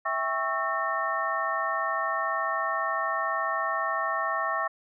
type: tone cluster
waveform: sine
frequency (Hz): 654 / 792 / 1105 / 1319 / 1823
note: E5 / G5 / C#6 / E6 / A#6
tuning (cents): -14 / +18 / -6 / +1 / -39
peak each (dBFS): -33 / -35 / -29 / -33 / -32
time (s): 0.05-4.68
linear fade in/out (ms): 10
effects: none